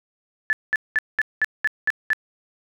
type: tone bursts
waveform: sine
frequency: 1736 Hz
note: A6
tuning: 24 cents flat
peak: -16 dBFS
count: 8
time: 0.5-2.132 s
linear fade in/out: 0 ms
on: 29 ms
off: 200 ms
effects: none